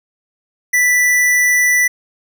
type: tone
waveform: square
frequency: 1975.5 Hz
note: B6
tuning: in tune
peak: -11 dBFS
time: 0.73-1.88 s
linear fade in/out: 10 ms
effects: none